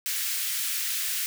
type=high-pass noise; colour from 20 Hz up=white; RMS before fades=-29 dBFS; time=0.06-1.26 s; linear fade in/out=0 ms; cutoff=1600 Hz; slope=24 dB/octave; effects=none